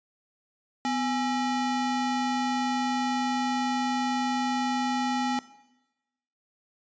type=ring-modulated tone; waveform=square; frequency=540 Hz; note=C#5; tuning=45 cents flat; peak=-23 dBFS; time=0.85-5.39 s; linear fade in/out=0 ms; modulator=289 Hz; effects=noise-tail reverb RT60 1.0 s tail -17 dB re dry + resampled to 16000 Hz